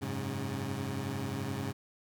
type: chord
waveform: 20% pulse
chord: F# suspended second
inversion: none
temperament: equal with one note detuned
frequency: 92.5 / 103.83 / 135.04 Hz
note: F#2 / G#2 / C#3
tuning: 0 / 0 / -45 cents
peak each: -37 / -33 / -32 dBFS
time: 0.01-1.73 s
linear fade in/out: 20 ms
effects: none